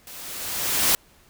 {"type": "noise with level ramp", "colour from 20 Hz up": "white", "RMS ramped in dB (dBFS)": [-41, -18], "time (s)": [0.07, 0.95], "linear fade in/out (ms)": 0, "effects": ["pink hiss -56 dBFS RMS until 1.29 s"]}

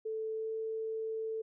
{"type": "tone with pitch glide", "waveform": "sine", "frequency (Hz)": [440, 443.1], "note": ["A4", "A4"], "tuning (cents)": [0, 12], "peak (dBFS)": -34, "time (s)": [0.05, 1.42], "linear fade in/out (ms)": 10, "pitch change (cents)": 12, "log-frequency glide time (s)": [0.34, 0.51], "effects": []}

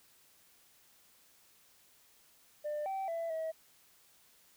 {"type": "tone with pitch steps", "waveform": "sine", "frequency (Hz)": [597, 773, 666, 642], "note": ["D5", "G5", "E5", "E5"], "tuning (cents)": [28, -24, 18, -46], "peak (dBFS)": -32, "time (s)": [2.64, 3.52], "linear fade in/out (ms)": 20, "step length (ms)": 220, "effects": ["tanh soft clip ceiling -33 dBFS", "white hiss -65 dBFS RMS until 4.56 s"]}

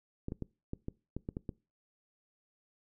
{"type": "clicks", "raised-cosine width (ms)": 3, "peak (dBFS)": -24, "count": 9, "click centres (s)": [0.284, 0.321, 0.423, 0.734, 0.884, 1.166, 1.289, 1.369, 1.492], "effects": ["noise-tail reverb RT60 0.3 s tail -23 dB re dry"]}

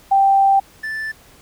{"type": "tone pair in turn", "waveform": ["sine", "triangle"], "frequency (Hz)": [784, 1760], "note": ["G5", "A6"], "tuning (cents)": [0, 0], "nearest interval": "octave + major second", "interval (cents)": 1400, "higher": "second", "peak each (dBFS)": [-10, -21], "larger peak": "first", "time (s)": [[0.11, 0.6], [0.83, 1.12]], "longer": "first", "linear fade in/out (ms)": 10, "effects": ["pink hiss -48 dBFS RMS until 1.41 s"]}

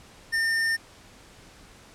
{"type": "tone", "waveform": "square", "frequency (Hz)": 1811, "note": "A6", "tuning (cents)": 49, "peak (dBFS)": -23, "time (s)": [0.32, 0.77], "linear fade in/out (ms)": 20, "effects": ["pink hiss -51 dBFS RMS until 1.94 s", "low-pass 9000 Hz 12 dB/octave"]}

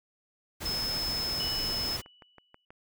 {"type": "noise", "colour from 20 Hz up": "pink", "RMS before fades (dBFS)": -37, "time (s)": [0.6, 2.02], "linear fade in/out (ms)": 20}
{"type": "tone", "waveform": "triangle", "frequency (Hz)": 5200, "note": "E8", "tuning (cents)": -24, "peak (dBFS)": -29, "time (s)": [0.65, 1.97], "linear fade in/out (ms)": 10}
{"type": "tone with exponential decay", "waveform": "sine", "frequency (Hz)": 2956, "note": "F#7", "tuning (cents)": -2, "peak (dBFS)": -34, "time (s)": [1.4, 2.65], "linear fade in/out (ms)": 2, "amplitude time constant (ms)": 270}
{"type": "click train", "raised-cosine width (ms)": 0.5, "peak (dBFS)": -34, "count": 6, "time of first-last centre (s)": [1.9, 2.705], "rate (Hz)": 6.21}
{"effects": []}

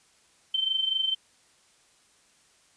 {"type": "tone with amplitude modulation", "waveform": "sine", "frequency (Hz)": 3100, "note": "G7", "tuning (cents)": -20, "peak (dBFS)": -21, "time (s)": [0.54, 1.15], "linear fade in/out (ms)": 5, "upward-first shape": "sine", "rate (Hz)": 24.2, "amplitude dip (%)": 70, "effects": ["white hiss -62 dBFS RMS until 2.76 s", "resampled to 22050 Hz"]}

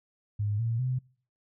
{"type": "tone with pitch steps", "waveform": "sine", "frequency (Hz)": [103.83, 115.21, 127.83], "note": ["G#2", "A#2", "C3"], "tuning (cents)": [0, -20, -40], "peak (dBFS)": -26, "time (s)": [0.39, 0.99], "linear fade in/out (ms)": 10, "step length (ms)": 200, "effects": ["noise-tail reverb RT60 0.5 s tail -26 dB re dry"]}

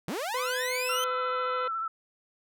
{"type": "linear sweep", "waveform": "sawtooth", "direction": "up", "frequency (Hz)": [137.5, 3136], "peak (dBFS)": -27, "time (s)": [0.08, 1.04], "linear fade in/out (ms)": 0}
{"type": "harmonic tone", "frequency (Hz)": 504, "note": "B4", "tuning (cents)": 35, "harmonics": [1, 2, 3, 4, 5, 6, 7, 8], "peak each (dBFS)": [-32, -38, -42, -44, -46, -48, -49, -50], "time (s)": [0.34, 1.68], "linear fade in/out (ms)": 5}
{"type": "tone with vibrato", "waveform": "sine", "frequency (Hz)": 1329, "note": "E6", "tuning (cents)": 14, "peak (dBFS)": -29, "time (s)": [0.89, 1.88], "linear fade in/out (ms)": 5, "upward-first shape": "sine", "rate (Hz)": 14, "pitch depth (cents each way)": 34}
{"effects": []}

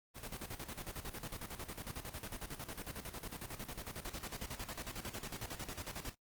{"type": "noise with tremolo", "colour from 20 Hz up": "pink", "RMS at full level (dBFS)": -43, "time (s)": [0.14, 6.15], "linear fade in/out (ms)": 50, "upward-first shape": "square", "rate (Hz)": 11, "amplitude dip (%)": 70, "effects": ["noise-tail reverb RT60 0.1 s tail -21 dB re dry", "Opus 24 kbps"]}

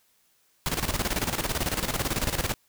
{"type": "noise with tremolo", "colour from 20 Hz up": "pink", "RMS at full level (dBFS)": -26, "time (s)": [0.66, 2.54], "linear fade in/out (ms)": 0, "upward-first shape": "square", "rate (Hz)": 18, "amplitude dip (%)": 70, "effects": ["white hiss -66 dBFS RMS until 2.68 s"]}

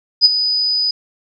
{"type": "tone with ADSR envelope", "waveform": "sine", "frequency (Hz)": 4978, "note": "D#8", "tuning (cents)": 0, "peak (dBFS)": -3, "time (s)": [0.21, 0.91], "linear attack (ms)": 39, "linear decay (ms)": 28, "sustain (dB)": -11, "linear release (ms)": 5, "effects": []}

